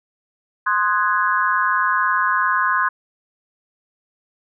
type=chord; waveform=sine; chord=Ab dominant seventh; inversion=first; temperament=equal with one note detuned; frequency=1046.5 / 1244.5 / 1484.3 / 1661.2 Hz; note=C6 / Eb6 / Gb6 / Ab6; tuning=0 / 0 / +5 / 0 cents; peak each=-19 / -23 / -22 / -22 dBFS; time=0.66-2.89 s; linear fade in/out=10 ms; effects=none